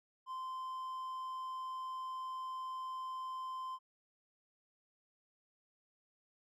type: tone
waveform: triangle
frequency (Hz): 1037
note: C6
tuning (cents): -16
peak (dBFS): -38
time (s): 0.26-3.79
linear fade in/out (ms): 50
effects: none